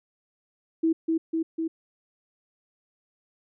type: tone with echo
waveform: sine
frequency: 325.1 Hz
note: E4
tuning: 24 cents flat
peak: -19 dBFS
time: 0.83-0.93 s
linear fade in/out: 10 ms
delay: 250 ms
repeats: 3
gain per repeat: -2 dB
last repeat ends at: 1.68 s
effects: none